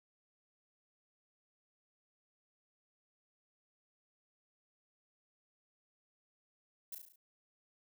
violet noise with echo, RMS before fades -43 dBFS, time 6.92-6.95 s, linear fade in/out 5 ms, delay 35 ms, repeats 6, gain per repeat -4 dB, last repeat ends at 7.16 s, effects none

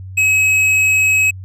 sine tone with hard clipping, 2558 Hz, D#7, 47 cents sharp, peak -12 dBFS, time 0.17-1.31 s, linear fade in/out 10 ms, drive 8 dB, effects added 94 Hz sine -28 dBFS peak until 1.44 s

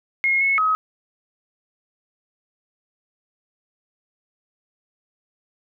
sine tone with pitch steps, 2154 / 2191 / 1271 Hz, C7 / C#7 / D#6, +50 / -21 / +36 cents, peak -16 dBFS, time 0.24-0.75 s, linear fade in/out 0 ms, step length 170 ms, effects none

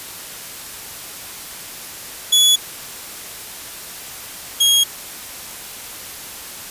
sawtooth tone pair in turn, 3400 / 3278 Hz, G#7 / G#7, +40 / -23 cents, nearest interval minor second, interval 63 cents, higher first, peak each -7 / -8 dBFS, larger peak first, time 2.32-2.56 / 4.6-4.84 s, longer neither, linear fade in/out 10 ms, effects white hiss -33 dBFS RMS until 6.7 s + resampled to 32000 Hz

